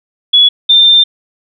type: tone pair in turn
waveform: sine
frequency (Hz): 3389 / 3591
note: G#7 / A7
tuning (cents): +34 / +35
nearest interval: minor second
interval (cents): 101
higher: second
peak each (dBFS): -3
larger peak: neither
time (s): 0.33-0.49 / 0.69-1.04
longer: second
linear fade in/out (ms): 10
effects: none